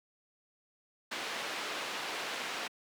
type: low-pass noise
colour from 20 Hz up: white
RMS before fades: -38 dBFS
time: 1.11-2.68 s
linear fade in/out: 10 ms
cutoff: 3100 Hz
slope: 12 dB/octave
effects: high-pass 300 Hz 12 dB/octave